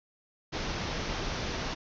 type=low-pass noise; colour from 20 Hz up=pink; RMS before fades=-34 dBFS; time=0.52-1.75 s; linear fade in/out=20 ms; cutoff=6200 Hz; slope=96 dB/octave; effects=none